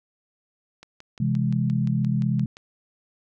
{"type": "click train", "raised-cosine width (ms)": 0.2, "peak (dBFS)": -26, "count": 11, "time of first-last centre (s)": [0.83, 2.569], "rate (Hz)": 5.75}
{"type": "chord", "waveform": "sine", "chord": "C augmented", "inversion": "none", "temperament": "equal with one note detuned", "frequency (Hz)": [130.81, 166.44, 207.7], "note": ["C3", "E3", "G#3"], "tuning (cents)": [0, 17, 0], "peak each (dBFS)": [-23, -26, -25], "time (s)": [1.2, 2.46], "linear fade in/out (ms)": 5}
{"effects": []}